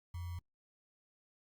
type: tone with sample-and-hold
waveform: sine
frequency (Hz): 87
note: F2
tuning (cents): -6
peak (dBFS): -39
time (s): 0.14-0.39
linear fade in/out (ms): 5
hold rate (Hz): 1050
effects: Opus 48 kbps